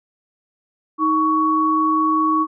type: tone pair together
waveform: sine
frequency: 314.3 / 1118.7 Hz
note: D#4 / C#6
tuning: +18 / +15 cents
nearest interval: octave + minor seventh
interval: 2197 cents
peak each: -19 / -16 dBFS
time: 0.98-2.47 s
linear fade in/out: 50 ms
effects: none